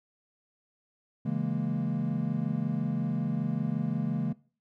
triangle chord, A# half-diminished seventh, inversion first, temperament equal, 138.59 / 164.81 / 207.7 / 233.1 Hz, C#3 / E3 / G#3 / A#3, 0 / 0 / 0 / 0 cents, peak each -31 dBFS, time 1.25-4.33 s, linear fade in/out 10 ms, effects noise-tail reverb RT60 0.4 s tail -20 dB re dry

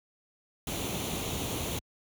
pink noise with comb filter, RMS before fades -33 dBFS, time 0.67-1.79 s, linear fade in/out 2 ms, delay 0.3 ms, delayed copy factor +0.6, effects high-pass 60 Hz 12 dB/octave

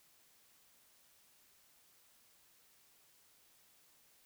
silence, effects white hiss -68 dBFS RMS until 4.25 s

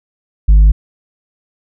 sine tone with tanh clipping, 51.2 Hz, G#1, 24 cents flat, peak -4 dBFS, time 0.48-0.72 s, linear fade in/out 10 ms, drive 3 dB, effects none

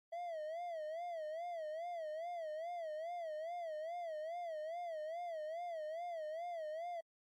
triangle tone with vibrato, 656 Hz, E5, 9 cents flat, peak -39 dBFS, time 0.12-7.01 s, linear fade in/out 10 ms, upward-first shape sine, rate 2.4 Hz, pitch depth 130 cents each way, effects AAC 64 kbps

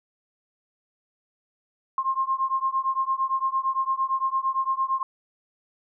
sine beating tone pair, 1060 / 1068.8 Hz, C6 / C6, +22 / +36 cents, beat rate 8.8 Hz, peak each -25 / -26 dBFS, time 1.98-5.03 s, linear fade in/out 2 ms, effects none

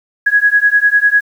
sine beating tone pair, 1661.2 / 1671.2 Hz, G#6 / G#6, 0 / +10 cents, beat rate 10 Hz, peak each -11 dBFS, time 0.26-1.21 s, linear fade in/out 10 ms, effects 7-bit

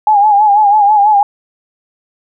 sine tone with vibrato, 830.6 Hz, G#5, in tune, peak -5 dBFS, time 0.07-1.23 s, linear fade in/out 2 ms, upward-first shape sine, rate 6.1 Hz, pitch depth 69 cents each way, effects none

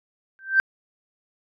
sine tone with exponential growth, 1562 Hz, G6, 7 cents flat, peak -10 dBFS, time 0.39-0.6 s, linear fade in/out 0 ms, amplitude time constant 45 ms, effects tanh soft clip ceiling -6 dBFS

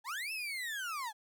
35% pulse linear two-way sweep, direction up then down, 811 to 2670 to 811 Hz, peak -35 dBFS, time 0.04-1.13 s, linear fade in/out 50 ms, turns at 0.32 s, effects none

